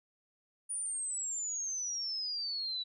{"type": "exponential sweep", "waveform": "sine", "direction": "down", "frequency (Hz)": [9600, 3905], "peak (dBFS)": -34, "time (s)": [0.69, 2.84], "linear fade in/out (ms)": 20, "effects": []}